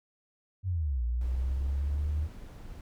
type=linear two-way sweep; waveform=sine; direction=down then up; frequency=97.9 to 58.27 to 77.4 Hz; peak=-27 dBFS; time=0.63-2.29 s; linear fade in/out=50 ms; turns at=1.03 s
type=noise; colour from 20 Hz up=brown; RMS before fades=-44 dBFS; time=1.21-2.81 s; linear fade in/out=2 ms
effects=none